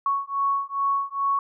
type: beating tone pair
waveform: sine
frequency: 1108.7 / 1111.1 Hz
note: C#6 / C#6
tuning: 0 / +4 cents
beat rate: 2.4 Hz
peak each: -25 dBFS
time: 0.06-1.39 s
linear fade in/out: 2 ms
effects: none